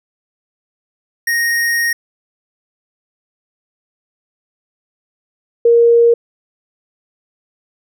square / sine tone pair in turn, 1864.7 / 468.6 Hz, A#6 / A#4, 0 / +9 cents, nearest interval 2 octaves, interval 2391 cents, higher first, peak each -14 / -6 dBFS, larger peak second, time 1.27-1.93 / 5.65-6.14 s, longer first, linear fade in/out 5 ms, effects none

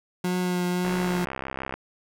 30% pulse tone with vibrato, 179.9 Hz, F#3, 48 cents flat, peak -21 dBFS, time 0.24-1.25 s, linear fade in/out 5 ms, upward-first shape triangle, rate 1.8 Hz, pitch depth 18 cents each way
click train, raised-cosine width 0.5 ms, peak -16 dBFS, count 60, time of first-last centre 0.85-1.74 s, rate 66.3 Hz
effects none

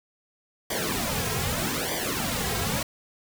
pink noise with flanger, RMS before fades -28 dBFS, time 0.7-2.83 s, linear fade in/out 5 ms, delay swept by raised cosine 0.74 to 3.44 ms, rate 0.81 Hz, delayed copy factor -1, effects none

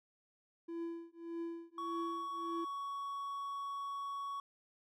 triangle tone with tremolo, 335.7 Hz, E4, 32 cents sharp, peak -35 dBFS, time 0.68-2.65 s, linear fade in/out 10 ms, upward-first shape triangle, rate 1.7 Hz, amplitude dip 100%
triangle tone, 1118 Hz, C#6, 14 cents sharp, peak -37 dBFS, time 1.78-4.4 s, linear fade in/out 2 ms
effects none

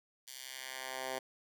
10% pulse tone with high-pass filter sweep, 130.81 Hz, C3, in tune, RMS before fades -43 dBFS, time 0.27-1.19 s, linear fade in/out 10 ms, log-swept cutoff 4600 to 490 Hz, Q 0.81, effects none

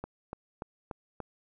click train, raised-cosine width 1 ms, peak -23 dBFS, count 5, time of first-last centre 0.04-1.203 s, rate 3.44 Hz, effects none

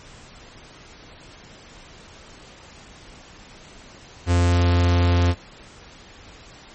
45% pulse tone, 87.31 Hz, F2, in tune, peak -15 dBFS, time 4.26-5.35 s, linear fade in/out 50 ms, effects pink hiss -45 dBFS RMS until 6.74 s + MP3 32 kbps

